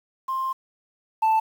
sine tone pair in turn, 1054 / 881.9 Hz, C6 / A5, +12 / +4 cents, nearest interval minor third, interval 308 cents, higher first, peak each -23 / -14 dBFS, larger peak second, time 0.28-0.53 / 1.22-1.4 s, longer first, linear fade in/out 10 ms, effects tanh soft clip ceiling -16 dBFS + 8-bit

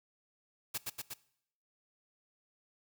white noise with echo, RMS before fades -36 dBFS, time 0.74-0.78 s, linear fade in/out 10 ms, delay 120 ms, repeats 3, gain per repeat -2 dB, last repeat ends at 1.14 s, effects noise-tail reverb RT60 0.7 s tail -20 dB re dry

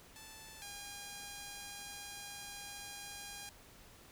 5% pulse tone pair in turn, 877 / 811.2 Hz, A5 / G#5, -6 / -41 cents, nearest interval minor second, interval 135 cents, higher first, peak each -40 / -34 dBFS, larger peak second, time 0.16-0.62 / 0.62-3.49 s, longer second, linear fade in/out 0 ms, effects pink hiss -59 dBFS RMS until 4.11 s

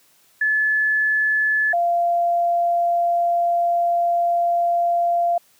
sine tone pair in turn, 1725 / 690.9 Hz, A6 / F5, -35 / -19 cents, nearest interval octave + major third, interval 1584 cents, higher first, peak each -16 dBFS, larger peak neither, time 0.41-1.73 / 1.73-5.38 s, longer second, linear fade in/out 5 ms, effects white hiss -57 dBFS RMS until 5.59 s + high-pass 80 Hz 12 dB/octave

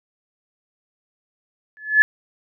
sine tone with exponential growth, 1719 Hz, A6, 41 cents flat, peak -5 dBFS, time 1.77-2.02 s, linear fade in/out 0 ms, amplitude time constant 54 ms, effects none

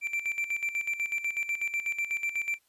triangle tone with tremolo, 2349 Hz, D7, in tune, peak -25 dBFS, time 0.01-2.59 s, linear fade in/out 50 ms, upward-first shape square, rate 8.1 Hz, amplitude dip 70%, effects white hiss -70 dBFS RMS until 2.68 s + resampled to 32000 Hz

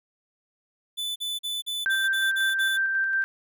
45% pulse tone bursts, 3494 Hz, A7, 13 cents flat, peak -28 dBFS, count 8, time 0.97-2.777 s, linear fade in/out 20 ms, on 190 ms, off 41 ms
sine tone with tremolo, 1568 Hz, G6, in tune, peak -21 dBFS, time 1.86-3.24 s, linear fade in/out 0 ms, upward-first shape square, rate 5.5 Hz, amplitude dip 25%
effects none

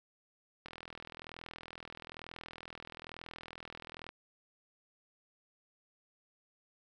click train, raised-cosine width 0.3 ms, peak -29 dBFS, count 142, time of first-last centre 0.66-4.091 s, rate 41.1 Hz, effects none

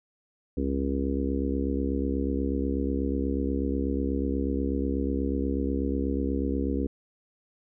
harmonic tone, 68.2 Hz, C#2, 28 cents flat, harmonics 1 / 3 / 4 / 5 / 6 / 7, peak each -30 / -33 / -29 / -35 / -35 / -36 dBFS, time 0.57-6.87 s, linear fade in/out 5 ms, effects none

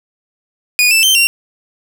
sawtooth tone with pitch steps, 2462 / 2649 / 3113 / 2755 Hz, D#7 / E7 / G7 / F7, -19 / +8 / -13 / -24 cents, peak -5 dBFS, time 0.79-1.27 s, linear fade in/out 0 ms, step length 120 ms, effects none

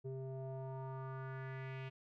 square tone with low-pass filter sweep, 132.3 Hz, C3, 20 cents sharp, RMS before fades -45 dBFS, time 0.04-1.9 s, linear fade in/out 20 ms, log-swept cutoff 430 to 2700 Hz, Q 3, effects none

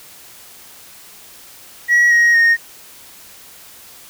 sine tone with pitch steps, 1919 / 1884.9 / 1851.5 Hz, A#6 / A#6 / A#6, +50 / +19 / -12 cents, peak -6 dBFS, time 1.88-2.57 s, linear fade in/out 50 ms, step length 230 ms, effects tanh soft clip ceiling -8 dBFS + white hiss -41 dBFS RMS until 4.09 s

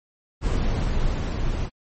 brown noise with level ramp, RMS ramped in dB -21 to -25 dBFS, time 0.41-1.7 s, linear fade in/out 50 ms, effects MP3 32 kbps

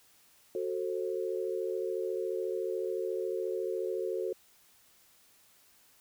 sine chord, F# diminished, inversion none, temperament just, 370 / 444 / 532.8 Hz, F#4 / A4 / C5, 0 / +16 / +31 cents, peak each -34 / -35 / -38 dBFS, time 0.55-4.33 s, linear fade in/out 2 ms, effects white hiss -63 dBFS RMS until 6 s

